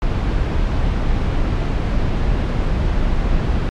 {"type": "noise", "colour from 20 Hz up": "brown", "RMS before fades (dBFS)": -17, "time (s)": [0.02, 3.69], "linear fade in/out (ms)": 0, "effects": ["low-pass 4000 Hz 12 dB/octave", "MP3 96 kbps"]}